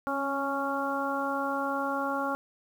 harmonic tone with a mistuned harmonic, 277.2 Hz, C#4, in tune, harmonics 1 / 2 / 3 / 4 / 5, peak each -34 / -34 / -34 / -34 / -34 dBFS, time 0.07-2.35 s, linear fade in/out 0 ms, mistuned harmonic 1, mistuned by -19 cents, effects 9-bit

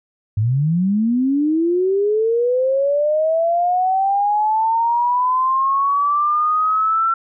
sine linear sweep, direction up, 100 to 1352 Hz, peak -14 dBFS, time 0.37-7.14 s, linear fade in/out 5 ms, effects none

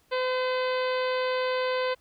harmonic tone, 510 Hz, C5, 44 cents flat, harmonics 1 / 2 / 3 / 4 / 5 / 6 / 7 / 8 / 9, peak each -26 / -32 / -36 / -38 / -40 / -42 / -43 / -44 / -45 dBFS, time 0.11-1.95 s, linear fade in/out 20 ms, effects pink hiss -65 dBFS RMS until 2 s

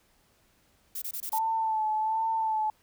violet noise bursts, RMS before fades -35 dBFS, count 5, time 0.95-1.387 s, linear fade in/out 5 ms, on 69 ms, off 23 ms
sine tone with vibrato, 879 Hz, A5, 2 cents flat, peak -25 dBFS, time 1.33-2.7 s, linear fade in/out 2 ms, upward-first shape sine, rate 1.3 Hz, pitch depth 35 cents each way
effects pink hiss -66 dBFS RMS until 2.82 s

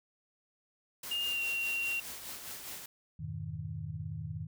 white noise with tremolo, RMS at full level -42 dBFS, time 1.03-2.86 s, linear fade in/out 5 ms, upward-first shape sine, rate 4.9 Hz, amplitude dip 45%
sine tone with pitch glide, 2823 to 2754 Hz, F7 to F7, +18 to -25 cents, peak -31 dBFS, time 1.11-2 s, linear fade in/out 5 ms, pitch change -43 cents, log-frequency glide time 1.26-1.41 s
sine chord, F half-diminished seventh, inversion none, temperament equal with one note detuned, 86.8 / 103.83 / 123.47 / 155.56 Hz, F2 / Ab2 / Cb3 / Eb3, -10 / 0 / 0 / 0 cents, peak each -44 / -42 / -45 / -40 dBFS, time 3.19-4.47 s, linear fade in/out 10 ms
effects none

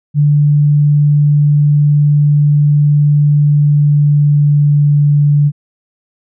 sine tone with pitch glide, 146.83 to 145.82 Hz, D3 to D3, 0 to -12 cents, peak -6 dBFS, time 0.14-5.52 s, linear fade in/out 50 ms, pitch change -12 cents, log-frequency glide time 3.45-4.99 s, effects none

